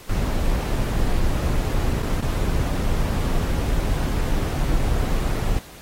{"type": "noise with dropouts", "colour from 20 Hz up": "brown", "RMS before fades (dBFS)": -21, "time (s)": [0.09, 5.59], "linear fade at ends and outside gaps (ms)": 5, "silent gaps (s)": [[2.023, 2.028], [2.209, 2.222]], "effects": ["pink hiss -44 dBFS RMS until 5.81 s", "AAC 48 kbps"]}